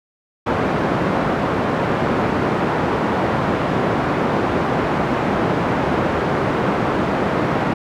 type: band-pass noise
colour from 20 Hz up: pink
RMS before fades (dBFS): -19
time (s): 0.46-7.74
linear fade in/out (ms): 10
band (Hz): 150 to 1300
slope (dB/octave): 12
effects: none